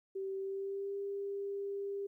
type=tone with pitch glide; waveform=sine; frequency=386.6 to 398.8 Hz; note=G4 to G4; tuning=-24 to +30 cents; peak=-36 dBFS; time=0.15-2.07 s; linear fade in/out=10 ms; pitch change=+54 cents; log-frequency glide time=0.37-0.96 s; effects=13-bit